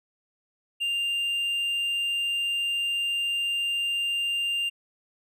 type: tone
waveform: triangle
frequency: 2794 Hz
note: F7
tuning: in tune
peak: -23 dBFS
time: 0.8-4.7 s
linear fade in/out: 20 ms
effects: none